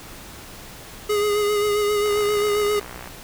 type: tone with vibrato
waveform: square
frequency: 415.3 Hz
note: G#4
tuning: in tune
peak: -19 dBFS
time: 1.09-2.8 s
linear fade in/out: 10 ms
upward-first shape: sine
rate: 7.5 Hz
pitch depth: 27 cents each way
type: click train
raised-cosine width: 0.5 ms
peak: -21 dBFS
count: 63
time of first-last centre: 2.06-3.075 s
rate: 61.1 Hz
effects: pink hiss -40 dBFS RMS until 3.23 s